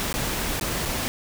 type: noise with dropouts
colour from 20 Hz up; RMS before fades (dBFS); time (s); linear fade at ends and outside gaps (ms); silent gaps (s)
pink; -27; 0-1.08; 0; 0.128-0.14 / 0.597-0.611 / 0.853-0.857
effects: none